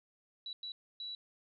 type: tone bursts at uneven times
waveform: sine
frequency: 3928 Hz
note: B7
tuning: 10 cents flat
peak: -40 dBFS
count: 3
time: 0.46-0.53 / 0.63-0.72 / 1-1.15 s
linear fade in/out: 2 ms
effects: none